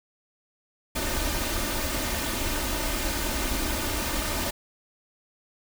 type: noise with comb filter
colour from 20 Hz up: pink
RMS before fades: -28 dBFS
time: 0.95-4.51 s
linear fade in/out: 10 ms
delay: 3.3 ms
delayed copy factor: +0.65
effects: none